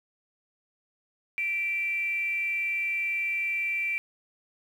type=tone with frequency modulation; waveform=sine; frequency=2341 Hz; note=D7; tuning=6 cents flat; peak=-26 dBFS; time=1.38-3.98 s; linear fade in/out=0 ms; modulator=384 Hz; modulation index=0.28; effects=9-bit